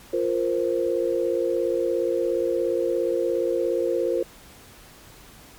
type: chord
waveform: sine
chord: F suspended fourth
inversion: none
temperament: equal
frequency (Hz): 349.2 / 466.2 / 523.3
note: F4 / Bb4 / C5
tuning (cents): 0 / 0 / 0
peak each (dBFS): -25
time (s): 0.13-4.23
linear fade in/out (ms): 5
effects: pink hiss -48 dBFS RMS until 5.58 s + MP3 96 kbps